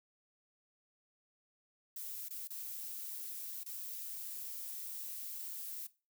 violet noise with dropouts, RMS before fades -44 dBFS, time 1.96-5.87 s, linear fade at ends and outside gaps 5 ms, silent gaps 2.286-2.306 / 2.475-2.503 / 3.635-3.66 s, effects noise-tail reverb RT60 0.3 s tail -18 dB re dry

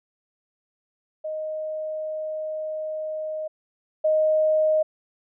sine tone pair in turn, 622.3 / 622.3 Hz, D#5 / D#5, 0 / 0 cents, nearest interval unison, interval 0 cents, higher neither, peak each -27 / -17 dBFS, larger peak second, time 1.24-3.48 / 4.04-4.83 s, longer first, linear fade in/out 10 ms, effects none

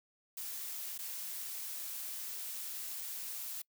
blue noise with dropouts, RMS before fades -42 dBFS, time 0.37-3.62 s, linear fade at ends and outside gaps 5 ms, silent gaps 0.979-0.988 s, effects noise-tail reverb RT60 0.1 s tail -25 dB re dry

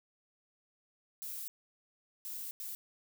violet noise bursts at uneven times, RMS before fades -42 dBFS, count 3, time 1.22-1.48 / 2.25-2.51 / 2.6-2.75 s, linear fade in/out 0 ms, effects none

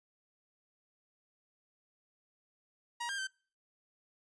sawtooth tone with pitch steps, 950 / 1601 / 1549 Hz, A#5 / G6 / G6, +33 / +36 / -21 cents, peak -32 dBFS, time 3-3.273 s, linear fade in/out 10 ms, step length 91 ms, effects noise-tail reverb RT60 0.4 s tail -24 dB re dry + resampled to 22050 Hz

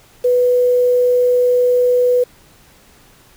sine tone with quantisation, 493.9 Hz, B4, in tune, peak -10 dBFS, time 0.24-2.24 s, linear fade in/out 10 ms, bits 6, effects pink hiss -48 dBFS RMS until 3.36 s

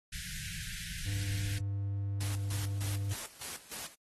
pink band-stop noise, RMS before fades -41 dBFS, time 0.12-1.59 s, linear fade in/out 10 ms, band 180 to 1500 Hz, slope 96 dB/octave
triangle tone, 99.7 Hz, G2, 30 cents sharp, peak -30 dBFS, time 1.06-3.14 s, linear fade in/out 10 ms
white noise with tremolo, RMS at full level -41 dBFS, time 2.2-3.95 s, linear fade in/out 10 ms, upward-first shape square, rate 3.3 Hz, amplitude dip 80%
effects AAC 32 kbps

